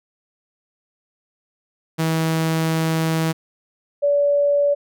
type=tone pair in turn; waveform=sawtooth / sine; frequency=161.4 / 574.1 Hz; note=E3 / D5; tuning=-36 / -39 cents; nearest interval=octave + minor seventh; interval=2197 cents; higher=second; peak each=-14 dBFS; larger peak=neither; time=1.98-3.33 / 4.02-4.75 s; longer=first; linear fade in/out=20 ms; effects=none